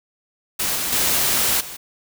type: noise with level steps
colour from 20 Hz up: white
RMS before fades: -22 / -24 / -19 / -34 dBFS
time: 0.59-1.77 s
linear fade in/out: 10 ms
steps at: 0.75 / 0.92 / 1.6 s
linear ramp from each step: 10 ms
effects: none